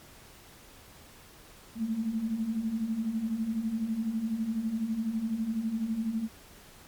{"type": "beating tone pair", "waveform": "sine", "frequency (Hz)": [214.2, 226.2], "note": ["A3", "A3"], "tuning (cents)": [-46, 48], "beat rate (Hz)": 12, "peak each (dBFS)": [-35, -29], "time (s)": [1.75, 6.29], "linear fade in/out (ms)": 50, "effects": ["pink hiss -53 dBFS RMS until 6.87 s", "MP3 96 kbps"]}